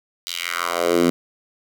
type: tone with high-pass filter sweep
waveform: 10% pulse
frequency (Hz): 86.4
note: F2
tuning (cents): -18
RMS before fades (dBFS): -21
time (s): 0.27-1.1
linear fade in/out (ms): 0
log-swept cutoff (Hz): 4000 to 220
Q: 2.2
effects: none